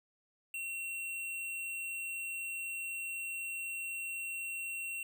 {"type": "tone", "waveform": "square", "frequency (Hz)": 2728, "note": "F7", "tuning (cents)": -41, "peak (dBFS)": -38, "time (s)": [0.54, 5.03], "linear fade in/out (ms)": 2, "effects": []}